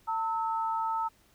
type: tone pair together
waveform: sine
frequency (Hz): 899.3 / 1298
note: A5 / E6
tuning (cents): +38 / -27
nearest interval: tritone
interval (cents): 635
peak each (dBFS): -29 / -33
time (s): 0.07-1.09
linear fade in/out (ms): 20
effects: pink hiss -64 dBFS RMS until 1.34 s

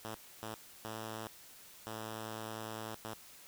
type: tone bursts at uneven times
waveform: 5% pulse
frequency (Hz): 110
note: A2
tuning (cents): 0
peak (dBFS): -30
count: 5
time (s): 0.05-0.15 / 0.43-0.54 / 0.85-1.27 / 1.87-2.95 / 3.05-3.14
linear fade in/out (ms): 0
effects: white hiss -56 dBFS RMS until 3.47 s

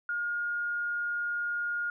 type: tone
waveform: sine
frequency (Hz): 1425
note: F6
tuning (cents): +34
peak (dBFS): -29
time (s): 0.09-1.9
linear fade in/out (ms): 2
effects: none

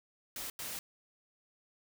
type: noise bursts at uneven times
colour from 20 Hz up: white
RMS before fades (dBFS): -41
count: 2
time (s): 0.36-0.5 / 0.59-0.79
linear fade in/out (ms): 2
effects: none

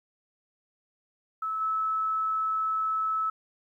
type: tone with level steps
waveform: sine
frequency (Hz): 1302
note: E6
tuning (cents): -22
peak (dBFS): -28 / -25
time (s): 1.42-3.3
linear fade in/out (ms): 5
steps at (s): 1.6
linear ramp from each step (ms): 20
effects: 11-bit

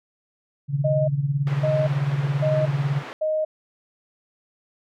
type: tone with tremolo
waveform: sine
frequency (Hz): 141.1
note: C#3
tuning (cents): +31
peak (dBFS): -17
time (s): 0.68-3.03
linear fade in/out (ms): 50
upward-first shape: sine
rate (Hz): 18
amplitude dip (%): 70
type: tone bursts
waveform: sine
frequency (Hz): 622.3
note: D#5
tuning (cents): 0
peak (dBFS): -20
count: 4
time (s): 0.84-3.45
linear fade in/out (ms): 10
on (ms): 240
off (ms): 550
type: band-pass noise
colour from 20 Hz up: pink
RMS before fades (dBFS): -37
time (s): 1.47-3.13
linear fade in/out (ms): 0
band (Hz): 350 to 2300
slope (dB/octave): 12
effects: none

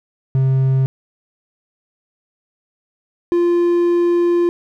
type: tone pair in turn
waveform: triangle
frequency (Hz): 132.7 / 347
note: C3 / F4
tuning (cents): +25 / -11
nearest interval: octave + perfect fourth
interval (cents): 1664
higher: second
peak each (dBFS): -10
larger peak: neither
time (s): 0.35-0.86 / 3.32-4.49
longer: second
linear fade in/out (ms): 0
effects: none

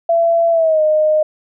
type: tone with pitch glide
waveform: sine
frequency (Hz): 672 to 616.2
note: E5 to D#5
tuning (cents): +33 to -17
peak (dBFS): -10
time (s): 0.09-1.23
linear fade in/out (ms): 5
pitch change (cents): -150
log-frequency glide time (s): 0.51-0.82
effects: none

